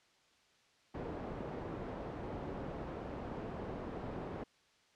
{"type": "low-pass noise", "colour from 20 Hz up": "white", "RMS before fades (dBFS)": -43, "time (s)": [0.94, 4.44], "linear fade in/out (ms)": 10, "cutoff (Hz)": 560, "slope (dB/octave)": 12, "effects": ["white hiss -69 dBFS RMS until 4.95 s", "low-pass 5000 Hz 12 dB/octave"]}